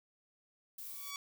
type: noise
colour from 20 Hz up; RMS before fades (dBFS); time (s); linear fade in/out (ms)
violet; -46; 0.78-1.11; 5
type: tone with exponential growth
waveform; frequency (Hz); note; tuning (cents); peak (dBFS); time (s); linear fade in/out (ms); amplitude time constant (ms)
10% pulse; 1135; C#6; +41; -30; 0.81-1.16; 1; 76
effects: none